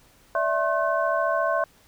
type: tone cluster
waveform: sine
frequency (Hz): 584 / 658 / 1072 / 1520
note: D5 / E5 / C6 / F#6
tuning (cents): -10 / -3 / +42 / +46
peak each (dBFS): -28 / -24 / -26 / -29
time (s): 0.35-1.64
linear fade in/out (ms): 2
effects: pink hiss -57 dBFS RMS until 1.87 s